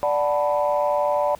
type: chord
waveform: sine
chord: B minor seventh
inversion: first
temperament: equal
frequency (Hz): 587.3 / 740 / 880 / 987.8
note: D5 / F#5 / A5 / B5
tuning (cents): 0 / 0 / 0 / 0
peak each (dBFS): -20 / -26 / -26 / -25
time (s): 0.03-1.35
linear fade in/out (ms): 0
effects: tanh soft clip ceiling -10 dBFS + pink hiss -49 dBFS RMS until 1.39 s